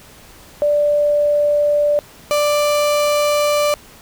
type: tone pair in turn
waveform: sine / 35% pulse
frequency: 587.3 / 589.4 Hz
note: D5 / D5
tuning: 0 / +6 cents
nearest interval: unison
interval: 6 cents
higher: second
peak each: -12 dBFS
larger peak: neither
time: 0.62-1.99 / 2.31-3.74 s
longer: second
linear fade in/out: 0 ms
effects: pink hiss -43 dBFS RMS until 4.01 s